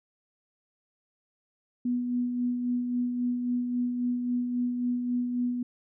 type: tone with tremolo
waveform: sine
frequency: 245.2 Hz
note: B3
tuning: 12 cents flat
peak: -24 dBFS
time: 1.85-5.63 s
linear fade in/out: 5 ms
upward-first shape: sine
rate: 3.7 Hz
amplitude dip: 40%
effects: none